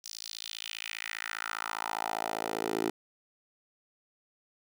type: tone with high-pass filter sweep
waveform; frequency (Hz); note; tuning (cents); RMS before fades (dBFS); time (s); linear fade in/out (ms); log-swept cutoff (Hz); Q
10% pulse; 55; A1; 0; -36; 0.04-2.9; 5; 5500 to 350; 2.7
effects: none